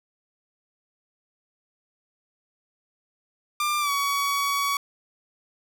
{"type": "tone with pitch glide", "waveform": "sawtooth", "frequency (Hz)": [1192, 1127.7], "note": ["D6", "C#6"], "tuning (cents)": [25, 29], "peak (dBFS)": -19, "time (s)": [3.6, 4.77], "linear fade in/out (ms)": 2, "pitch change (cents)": -96, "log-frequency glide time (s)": [3.8, 3.91], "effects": []}